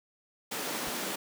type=high-pass noise; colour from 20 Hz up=pink; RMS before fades=-35 dBFS; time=0.51-1.16 s; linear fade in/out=10 ms; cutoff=210 Hz; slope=24 dB/octave
type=clicks; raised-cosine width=2 ms; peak=-30 dBFS; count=2; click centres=0.874 / 0.886 s
effects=none